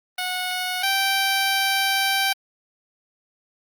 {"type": "tone pair in turn", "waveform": "10% pulse", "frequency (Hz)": [732, 780.2], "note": ["F#5", "G5"], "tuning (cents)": [-19, -8], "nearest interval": "minor second", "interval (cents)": 111, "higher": "second", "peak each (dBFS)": [-16, -11], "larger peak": "second", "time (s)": [[0.18, 0.83], [0.83, 2.33]], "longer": "second", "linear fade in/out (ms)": 5, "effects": ["Opus 32 kbps"]}